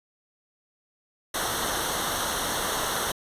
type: noise with comb filter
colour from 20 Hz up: pink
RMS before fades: -28 dBFS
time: 1.34-3.12 s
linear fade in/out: 5 ms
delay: 0.41 ms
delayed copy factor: -0.75
effects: resampled to 32000 Hz